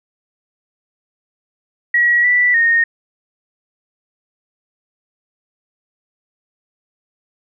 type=tone with pitch steps; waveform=sine; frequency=1917 / 1967 / 1850 Hz; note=A#6 / B6 / A#6; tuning=+48 / -7 / -14 cents; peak=-10 dBFS; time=1.94-2.84 s; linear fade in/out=5 ms; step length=300 ms; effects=none